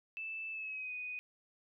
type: tone with pitch glide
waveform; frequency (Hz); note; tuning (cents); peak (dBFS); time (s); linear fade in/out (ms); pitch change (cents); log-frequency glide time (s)
sine; 2637 to 2489; E7 to D#7; 0 to 0; -39; 0.17-1.19; 0; -100; 0.51-0.93
effects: none